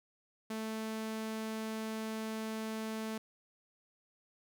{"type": "tone", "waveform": "sawtooth", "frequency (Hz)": 220, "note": "A3", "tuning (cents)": 0, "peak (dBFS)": -33, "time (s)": [0.5, 3.18], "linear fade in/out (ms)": 5, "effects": []}